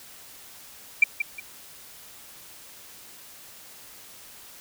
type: tone with echo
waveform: sine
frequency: 2356 Hz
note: D7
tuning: 5 cents sharp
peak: -10 dBFS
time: 1.02-1.04 s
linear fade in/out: 5 ms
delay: 180 ms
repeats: 2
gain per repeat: -11 dB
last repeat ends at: 1.4 s
effects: tanh soft clip ceiling -6 dBFS + white hiss -47 dBFS RMS until 4.6 s